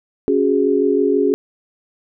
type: chord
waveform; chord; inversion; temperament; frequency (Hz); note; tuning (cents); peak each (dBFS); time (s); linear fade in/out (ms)
sine; C# suspended fourth; none; just; 277.2 / 369.6 / 415.8; C#4 / F#4 / G#4; 0 / -2 / +2; -18 / -18 / -16; 0.28-1.34; 0
effects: none